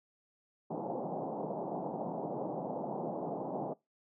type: band-pass noise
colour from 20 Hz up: white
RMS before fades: -38 dBFS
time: 0.7-3.74 s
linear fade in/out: 10 ms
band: 140 to 850 Hz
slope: 48 dB/octave
effects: noise-tail reverb RT60 0.2 s tail -22 dB re dry